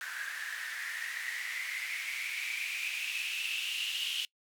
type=noise with band-pass filter sweep; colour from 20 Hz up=blue; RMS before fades=-37 dBFS; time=0.01-4.25 s; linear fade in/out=0 ms; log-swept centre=1600 to 3000 Hz; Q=8.7; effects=noise-tail reverb RT60 0.1 s tail -24 dB re dry